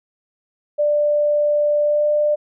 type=tone with pitch glide; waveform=sine; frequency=591 to 596.1 Hz; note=D5 to D5; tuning=+11 to +26 cents; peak=-14 dBFS; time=0.78-2.36 s; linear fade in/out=20 ms; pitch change=+15 cents; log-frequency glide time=1.83-2.07 s; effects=none